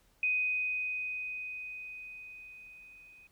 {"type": "tone with level ramp", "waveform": "sine", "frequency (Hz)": 2500, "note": "D#7", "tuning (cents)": 8, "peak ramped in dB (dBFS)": [-26, -54], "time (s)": [0.23, 3.27], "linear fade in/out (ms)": 2, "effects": ["added 40 Hz sine -69 dBFS peak until 3.31 s", "pink hiss -69 dBFS RMS until 3.31 s"]}